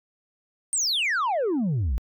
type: exponential sweep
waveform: sine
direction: down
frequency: 8870 to 51.5 Hz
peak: -19 dBFS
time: 0.73-1.98 s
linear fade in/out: 0 ms
effects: tanh soft clip ceiling -21 dBFS